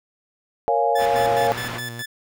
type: chord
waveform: sine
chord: Bb minor seventh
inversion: none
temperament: equal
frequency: 466.2 / 554.4 / 698.5 / 830.6 Hz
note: Bb4 / Db5 / F5 / Ab5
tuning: 0 / 0 / 0 / 0 cents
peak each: -23 / -23 / -21 / -22 dBFS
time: 0.68-1.52 s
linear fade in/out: 0 ms
type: tone with tremolo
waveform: sawtooth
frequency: 1739 Hz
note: A6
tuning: 21 cents flat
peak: -25 dBFS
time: 0.95-2.06 s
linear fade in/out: 10 ms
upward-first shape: square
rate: 4.8 Hz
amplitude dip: 75%
type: low-pass noise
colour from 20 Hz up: white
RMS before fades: -32 dBFS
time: 0.97-1.81 s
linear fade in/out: 50 ms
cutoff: 2000 Hz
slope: 12 dB/octave
type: tone with vibrato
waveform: sawtooth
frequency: 118.8 Hz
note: A#2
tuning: 33 cents sharp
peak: -29 dBFS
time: 1.13-2.03 s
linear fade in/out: 20 ms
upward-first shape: sine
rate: 4.7 Hz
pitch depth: 27 cents each way
effects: none